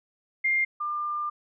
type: tone pair in turn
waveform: sine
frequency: 2112 / 1197.4 Hz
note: C7 / D6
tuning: +16 / +33 cents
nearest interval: minor seventh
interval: 983 cents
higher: first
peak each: -21 / -27 dBFS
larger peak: first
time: 0.44-0.65 / 0.8-1.3 s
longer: second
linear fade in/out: 10 ms
effects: none